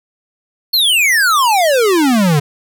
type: exponential sweep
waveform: square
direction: down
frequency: 4421 to 138.59 Hz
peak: -10 dBFS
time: 0.73-2.4 s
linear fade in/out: 10 ms
effects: none